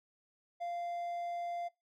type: tone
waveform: triangle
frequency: 694 Hz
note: F5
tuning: 11 cents flat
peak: -34 dBFS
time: 0.6-1.69 s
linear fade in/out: 20 ms
effects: noise-tail reverb RT60 0.2 s tail -21 dB re dry